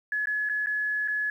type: tone with dropouts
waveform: sine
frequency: 1700 Hz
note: G#6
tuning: 40 cents sharp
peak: -25 dBFS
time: 0.12-1.3 s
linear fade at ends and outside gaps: 2 ms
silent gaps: 0.257-0.271 / 0.49-0.496 / 0.661-0.669 / 1.077-1.082 s
effects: 10-bit